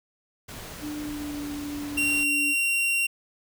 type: noise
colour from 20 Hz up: pink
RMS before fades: -40 dBFS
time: 0.48-2.24 s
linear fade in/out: 10 ms
type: tone with pitch glide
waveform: sine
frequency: 298.5 to 291.2 Hz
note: D4 to D4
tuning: +28 to -15 cents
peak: -31 dBFS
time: 0.8-2.55 s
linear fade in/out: 50 ms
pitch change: -43 cents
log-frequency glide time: 1-1.38 s
type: tone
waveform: 45% pulse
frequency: 2752 Hz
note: F7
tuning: 26 cents flat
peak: -22 dBFS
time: 1.97-3.07 s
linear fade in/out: 10 ms
effects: none